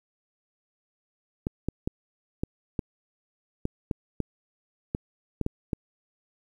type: clicks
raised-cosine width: 3 ms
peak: -14 dBFS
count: 12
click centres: 1.469 / 1.686 / 1.875 / 2.435 / 2.792 / 3.654 / 3.912 / 4.203 / 4.949 / 5.413 / 5.464 / 5.732 s
effects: 9-bit